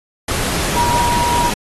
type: tone in noise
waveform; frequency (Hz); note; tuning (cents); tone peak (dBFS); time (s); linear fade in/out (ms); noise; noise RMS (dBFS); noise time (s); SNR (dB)
sine; 956; A#5; +43; -15; 0.76-1.5; 5; pink; -20; 0.28-1.54; +2
effects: AAC 32 kbps